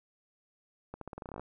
accelerating click train, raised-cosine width 1 ms, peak -27 dBFS, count 13, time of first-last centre 0.94-1.396 s, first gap 73 ms, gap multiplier 0.87, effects none

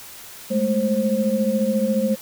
sine tone cluster, 206.1 / 220.3 / 529 Hz, G#3 / A3 / C5, -13 / +2 / +19 cents, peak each -22 dBFS, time 0.5-2.16 s, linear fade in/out 20 ms, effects white hiss -40 dBFS RMS until 2.21 s

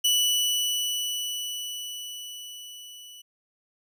sawtooth tone with level ramp, 2960 Hz, F#7, in tune, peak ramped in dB -16 to -41 dBFS, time 0.04-3.22 s, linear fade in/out 10 ms, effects none

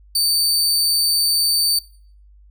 sawtooth tone, 4578 Hz, D8, 45 cents flat, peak -13 dBFS, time 0.15-1.79 s, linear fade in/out 5 ms, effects noise-tail reverb RT60 0.5 s tail -19 dB re dry + added 50 Hz sine -45 dBFS peak until 2.5 s

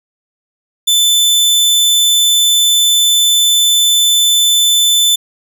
sawtooth tone, 3520 Hz, A7, in tune, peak -5 dBFS, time 0.87-5.16 s, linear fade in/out 10 ms, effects none

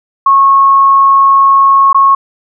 sine tone with dropouts, 1095 Hz, C#6, 22 cents flat, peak -3 dBFS, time 0.26-2.15 s, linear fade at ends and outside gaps 5 ms, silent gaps 1.93-1.945 s, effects none

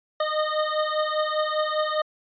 25% pulse beating tone pair, 612 / 617 Hz, D#5 / D#5, -29 / -15 cents, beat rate 5 Hz, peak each -22 dBFS, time 0.2-2.02 s, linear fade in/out 5 ms, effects resampled to 11025 Hz

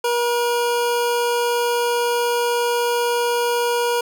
25% pulse tone, 478.1 Hz, A#4, 44 cents sharp, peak -14 dBFS, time 0.04-4.01 s, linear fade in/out 5 ms, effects none

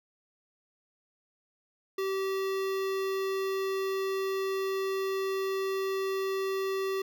square tone with notch filter, 385.9 Hz, G4, 27 cents flat, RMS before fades -31 dBFS, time 1.98-7.02 s, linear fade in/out 5 ms, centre 8600 Hz, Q 1.1, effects none

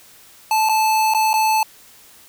square tone with dropouts, 873 Hz, A5, 14 cents flat, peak -15 dBFS, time 0.51-1.63 s, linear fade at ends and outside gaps 2 ms, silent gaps 0.689-0.694 / 1.138-1.147 / 1.332-1.339 s, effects white hiss -47 dBFS RMS until 2.28 s

